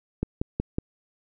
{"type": "click train", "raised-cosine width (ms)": 3, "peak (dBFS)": -12, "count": 4, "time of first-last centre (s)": [0.23, 0.785], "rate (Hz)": 5.41, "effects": []}